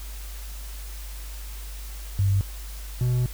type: tone pair in turn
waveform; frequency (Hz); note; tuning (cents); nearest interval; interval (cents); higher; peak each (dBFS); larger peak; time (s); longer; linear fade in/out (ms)
sine / triangle; 98 / 124.12; G2 / B2; 0 / +9; major third; 409; second; -18; neither; 2.19-2.41 / 3.01-3.26; second; 0
effects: added 50 Hz sine -34 dBFS peak until 3.33 s + white hiss -44 dBFS RMS until 3.33 s